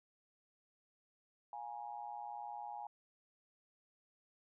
sine tone with amplitude modulation, 829 Hz, G#5, 3 cents flat, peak -39 dBFS, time 1.53-2.87 s, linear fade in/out 2 ms, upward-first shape sine, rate 120 Hz, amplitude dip 95%, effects none

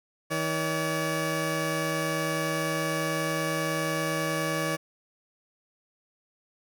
15% pulse tone pair together, 159.8 / 569.5 Hz, D#3 / C#5, +47 / +47 cents, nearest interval octave + minor seventh, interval 2200 cents, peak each -23 dBFS, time 0.3-4.77 s, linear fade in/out 20 ms, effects none

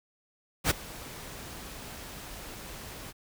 pink noise with ADSR envelope, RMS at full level -22 dBFS, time 0.64-3.13 s, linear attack 64 ms, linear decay 14 ms, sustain -21 dB, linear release 34 ms, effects none

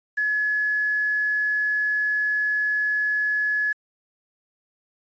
sine tone with quantisation, 1700 Hz, G#6, 40 cents sharp, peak -20 dBFS, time 0.17-3.73 s, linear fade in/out 10 ms, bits 8, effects resampled to 16000 Hz

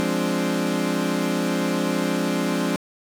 30% pulse chord, D half-diminished seventh, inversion first, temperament equal, 174.61 / 207.7 / 261.6 / 293.7 Hz, F3 / Ab3 / C4 / D4, 0 / 0 / 0 / 0 cents, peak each -24 dBFS, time 0-2.76 s, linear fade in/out 0 ms, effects low-pass 12000 Hz 12 dB/octave + 7-bit

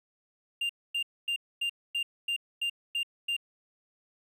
triangle tone bursts, 2794 Hz, F7, in tune, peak -26 dBFS, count 9, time 0.61-3.366 s, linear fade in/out 5 ms, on 84 ms, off 250 ms, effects none

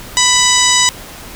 harmonic tone with a mistuned harmonic, 993 Hz, B5, 9 cents sharp, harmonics 1 / 2 / 3 / 4 / 5 / 6 / 7 / 8, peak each -17 / -17 / -17 / -17 / -17 / -17 / -17 / -17 dBFS, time 0.17-0.89 s, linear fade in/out 0 ms, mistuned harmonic 4, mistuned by -55 cents, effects pink hiss -32 dBFS RMS until 1.35 s

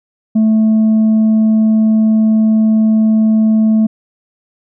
sine tone with tanh clipping, 218.9 Hz, A3, 9 cents flat, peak -8 dBFS, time 0.35-3.87 s, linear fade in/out 10 ms, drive 2 dB, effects none

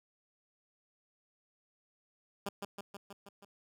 10% pulse tone with echo, 200 Hz, G3, 35 cents sharp, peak -27 dBFS, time 2.46-2.49 s, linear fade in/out 5 ms, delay 160 ms, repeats 6, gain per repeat -3 dB, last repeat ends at 3.45 s, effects none

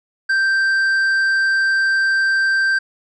sine tone with tanh clipping, 1568 Hz, G6, in tune, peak -15 dBFS, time 0.29-2.79 s, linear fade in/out 10 ms, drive 6 dB, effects none

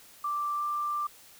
sine tone with pitch glide, 1174.7 to 1182.2 Hz, D6 to D6, 0 to +11 cents, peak -28 dBFS, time 0.24-1.07 s, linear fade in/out 5 ms, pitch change +11 cents, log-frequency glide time 0.56-0.63 s, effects white hiss -54 dBFS RMS until 1.39 s

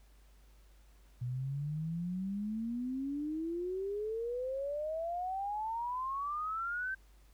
sine exponential sweep, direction up, 120.3 to 1568 Hz, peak -34 dBFS, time 1.21-6.95 s, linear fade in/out 10 ms, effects added 50 Hz sine -58 dBFS peak until 7.33 s + pink hiss -69 dBFS RMS until 7.33 s

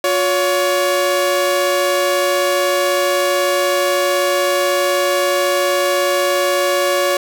sawtooth tone pair together, 357.3 / 564 Hz, F4 / C#5, +40 / +30 cents, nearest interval minor sixth, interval 790 cents, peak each -16 / -11 dBFS, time 0.04-7.17 s, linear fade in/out 2 ms, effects none

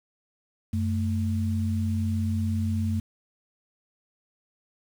sine tone pair together, 93 / 220.8 Hz, F#2 / A3, +9 / +6 cents, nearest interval octave + minor third, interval 1497 cents, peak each -25 / -28 dBFS, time 0.73-3 s, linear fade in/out 5 ms, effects 8-bit

